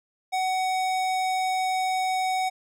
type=tone with hard clipping; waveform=sine; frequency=749 Hz; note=F#5; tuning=21 cents sharp; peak=-25 dBFS; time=0.32-2.5 s; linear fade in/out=20 ms; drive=18 dB; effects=none